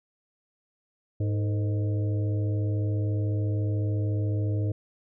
harmonic tone with a mistuned harmonic, 103.83 Hz, G#2, in tune, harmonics 1 / 3 / 4 / 5 / 6, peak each -24 / -35 / -40 / -42 / -44 dBFS, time 1.2-4.72 s, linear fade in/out 5 ms, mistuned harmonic 4, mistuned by +120 cents, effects none

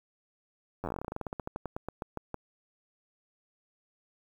slowing click train, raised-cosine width 1 ms, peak -21 dBFS, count 27, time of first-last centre 0.84-2.343 s, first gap 10 ms, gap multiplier 1.12, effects 9-bit

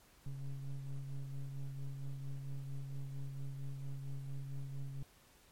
triangle ring-modulated tone, 69.3 Hz, C#2, in tune, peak -34 dBFS, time 0.26-5.03 s, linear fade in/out 5 ms, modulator 67.1 Hz, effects pink hiss -65 dBFS RMS until 5.51 s + MP3 64 kbps

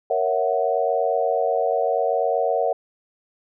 sine chord, F# dominant seventh, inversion first, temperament equal, 466.2 / 554.4 / 659.3 / 740 Hz, A#4 / C#5 / E5 / F#5, 0 / 0 / 0 / 0 cents, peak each -24 dBFS, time 0.1-2.73 s, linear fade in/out 5 ms, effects none

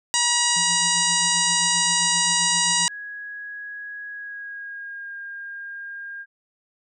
harmonic tone, 959 Hz, A#5, 49 cents sharp, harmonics 1 / 2 / 3 / 4 / 5 / 6 / 7 / 8 / 9, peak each -27 / -27 / -27 / -27 / -27 / -27 / -27 / -27 / -27 dBFS, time 0.14-2.88 s, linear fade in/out 0 ms
sine tone with tremolo, 172.9 Hz, F3, 17 cents flat, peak -33 dBFS, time 0.56-2.87 s, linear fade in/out 5 ms, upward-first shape sine, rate 7.6 Hz, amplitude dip 75%
sine tone with pitch glide, 1663 to 1612.9 Hz, G#6 to G6, +2 to +49 cents, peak -32 dBFS, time 2.87-6.26 s, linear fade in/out 50 ms, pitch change -53 cents, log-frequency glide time 4.08-5.16 s
effects none

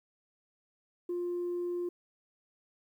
sine tone, 351.6 Hz, F4, 12 cents sharp, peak -30 dBFS, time 1.09-1.89 s, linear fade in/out 5 ms, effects tanh soft clip ceiling -29 dBFS + 11-bit

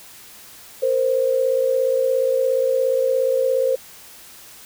sine tone pair together, 466.2 / 523.3 Hz, A#4 / C5, 0 / 0 cents, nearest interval major second, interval 200 cents, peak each -22 / -17 dBFS, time 0.82-3.76 s, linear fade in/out 10 ms, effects white hiss -43 dBFS RMS until 4.65 s

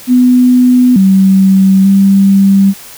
sine tone with pitch steps, 249.9 / 192 / 195.9 Hz, B3 / G3 / G3, +21 / -36 / -1 cents, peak -3 dBFS, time 0.07-2.74 s, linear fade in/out 50 ms, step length 890 ms, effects white hiss -32 dBFS RMS until 2.97 s

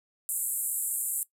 pink band-pass noise, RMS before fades -31 dBFS, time 0.29-1.23 s, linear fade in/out 0 ms, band 7600 to 14000 Hz, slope 96 dB/octave, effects noise-tail reverb RT60 0.1 s tail -18 dB re dry

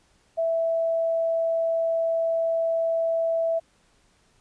sine tone, 659.3 Hz, E5, in tune, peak -21 dBFS, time 0.37-3.6 s, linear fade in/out 20 ms, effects pink hiss -63 dBFS RMS until 4.4 s + resampled to 22050 Hz

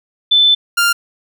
sine / sawtooth tone pair in turn, 3520 / 1396.9 Hz, A7 / F6, 0 / 0 cents, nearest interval octave + major third, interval 1600 cents, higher first, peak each -7 dBFS, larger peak neither, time 0.31-0.55 / 0.77-0.93 s, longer first, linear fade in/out 10 ms, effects none

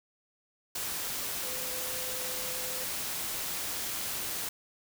sine tone in noise, 510 Hz, C5, 44 cents flat, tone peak -44 dBFS, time 1.43-2.84 s, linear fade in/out 5 ms, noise white, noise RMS -35 dBFS, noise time 0.75-4.49 s, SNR -12 dB, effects none

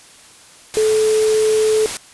sine tone in noise, 433.6 Hz, A4, 25 cents flat, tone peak -12 dBFS, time 0.77-1.86 s, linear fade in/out 0 ms, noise white, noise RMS -25 dBFS, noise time 0.74-1.97 s, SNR +10 dB, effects white hiss -44 dBFS RMS until 2.13 s + resampled to 24000 Hz

